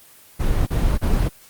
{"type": "noise bursts", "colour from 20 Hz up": "brown", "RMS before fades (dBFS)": -18, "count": 3, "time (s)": [0.39, 1.292], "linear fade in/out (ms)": 20, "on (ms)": 280, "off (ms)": 31, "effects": ["white hiss -48 dBFS RMS until 1.49 s", "Opus 24 kbps"]}